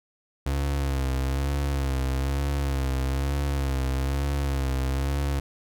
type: tone with vibrato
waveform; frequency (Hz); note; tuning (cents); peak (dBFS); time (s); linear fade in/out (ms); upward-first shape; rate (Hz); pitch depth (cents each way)
35% pulse; 68.1; C#2; -30; -22; 0.46-5.4; 5; sine; 1.1; 60
effects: none